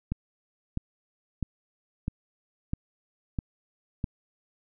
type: click train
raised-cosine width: 5 ms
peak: -16 dBFS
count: 7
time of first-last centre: 0.12-4.042 s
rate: 1.53 Hz
effects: none